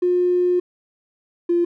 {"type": "tone pair in turn", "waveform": "triangle", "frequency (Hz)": [357.6, 345.6], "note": ["F4", "F4"], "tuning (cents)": [41, -18], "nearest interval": "minor second", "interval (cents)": 59, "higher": "first", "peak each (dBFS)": -11, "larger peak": "neither", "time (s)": [[0.02, 0.6], [1.49, 1.65]], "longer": "first", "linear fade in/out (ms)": 10, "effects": ["tanh soft clip ceiling -13 dBFS"]}